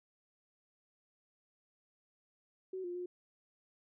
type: tone with pitch steps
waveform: sine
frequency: 375.4 / 352.5 / 357.8 Hz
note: F#4 / F4 / F4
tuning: +25 / +16 / +42 cents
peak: -38 dBFS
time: 2.73-3.06 s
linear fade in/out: 5 ms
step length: 110 ms
effects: none